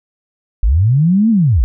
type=linear two-way sweep; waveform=sine; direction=up then down; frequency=43.77 to 233.1 to 43.77 Hz; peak=-8 dBFS; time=0.63-1.64 s; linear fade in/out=0 ms; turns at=1.3 s; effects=none